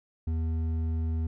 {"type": "tone with hard clipping", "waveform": "sine", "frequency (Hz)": 80.8, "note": "E2", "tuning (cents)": -34, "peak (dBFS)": -28, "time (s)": [0.27, 1.27], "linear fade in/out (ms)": 5, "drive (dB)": 7, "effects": []}